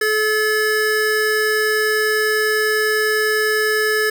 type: tone pair together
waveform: square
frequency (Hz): 430 / 1720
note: A4 / A6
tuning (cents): -40 / -40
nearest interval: 2 octaves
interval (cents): 2400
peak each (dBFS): -19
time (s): 0.01-4.1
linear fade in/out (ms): 5
effects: none